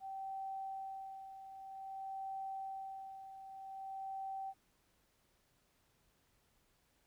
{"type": "tone with tremolo", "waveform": "sine", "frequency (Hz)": 774, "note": "G5", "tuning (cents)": -22, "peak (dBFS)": -40, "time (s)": [0, 4.54], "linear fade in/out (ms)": 50, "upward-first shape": "sine", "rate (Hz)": 0.52, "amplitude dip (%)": 65, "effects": ["pink hiss -75 dBFS RMS until 7.06 s"]}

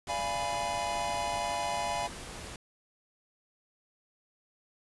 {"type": "noise", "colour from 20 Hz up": "pink", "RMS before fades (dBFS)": -43, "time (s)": [0.07, 2.56], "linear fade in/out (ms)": 2}
{"type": "chord", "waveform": "square", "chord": "D diminished seventh", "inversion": "none", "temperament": "equal with one note detuned", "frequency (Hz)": [587.3, 688.8, 830.6, 987.8], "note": ["D5", "F5", "Ab5", "Cb6"], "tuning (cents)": [0, -24, 0, 0], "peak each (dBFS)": [-41, -36, -36, -37], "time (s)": [0.08, 2.08], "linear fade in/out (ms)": 20}
{"effects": ["resampled to 24000 Hz"]}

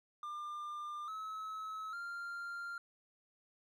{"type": "tone with pitch steps", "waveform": "triangle", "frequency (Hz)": [1198, 1291.4, 1392.1], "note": ["D6", "E6", "F6"], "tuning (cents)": [34, -36, -6], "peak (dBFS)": -39, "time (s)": [0.23, 2.78], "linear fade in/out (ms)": 2, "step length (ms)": 850, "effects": []}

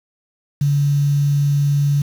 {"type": "tone with quantisation", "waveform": "sine", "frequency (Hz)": 143.1, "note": "D3", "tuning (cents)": -45, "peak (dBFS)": -13, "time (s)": [0.61, 2.02], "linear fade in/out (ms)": 5, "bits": 6, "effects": []}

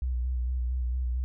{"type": "tone with vibrato", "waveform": "sine", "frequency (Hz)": 62.1, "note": "B1", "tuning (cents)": 10, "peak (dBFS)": -26, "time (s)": [0.02, 1.24], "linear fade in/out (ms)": 0, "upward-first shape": "square", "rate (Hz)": 4.4, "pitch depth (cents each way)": 34, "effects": []}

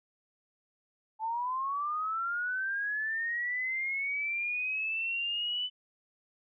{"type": "linear sweep", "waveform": "sine", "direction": "up", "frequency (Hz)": [866, 3006], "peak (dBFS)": -30, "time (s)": [1.19, 5.7], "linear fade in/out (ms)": 50, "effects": []}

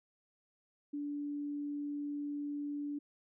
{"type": "tone", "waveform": "sine", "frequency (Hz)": 290.1, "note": "D4", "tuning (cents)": -21, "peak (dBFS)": -36, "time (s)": [0.93, 2.99], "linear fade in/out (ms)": 10, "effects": []}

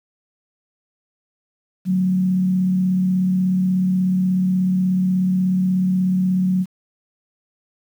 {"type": "tone with frequency modulation", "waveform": "sine", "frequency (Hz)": 185, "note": "F#3", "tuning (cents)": 0, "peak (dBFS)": -15, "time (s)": [1.85, 6.66], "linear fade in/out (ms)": 50, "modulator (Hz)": 36.5, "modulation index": 0.27, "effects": ["8-bit"]}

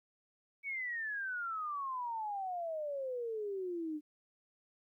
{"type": "exponential sweep", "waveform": "sine", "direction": "down", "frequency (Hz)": [2270, 295.6], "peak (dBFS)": -36, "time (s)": [0.63, 4.01], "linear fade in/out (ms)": 50, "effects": ["13-bit"]}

